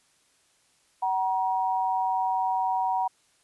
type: tone pair together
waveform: sine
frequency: 754 / 950 Hz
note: F#5 / A#5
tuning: +32 / +33 cents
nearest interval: major third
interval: 401 cents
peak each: -26 dBFS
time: 1.02-3.08 s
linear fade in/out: 10 ms
effects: white hiss -65 dBFS RMS until 3.43 s + resampled to 24000 Hz